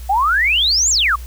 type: exponential two-way sweep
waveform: sine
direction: up then down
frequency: 741 to 7570 to 1073 Hz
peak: -12 dBFS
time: 0.09-1.16 s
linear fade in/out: 10 ms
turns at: 0.9 s
effects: added 60 Hz sine -28 dBFS peak until 1.26 s + white hiss -43 dBFS RMS until 1.26 s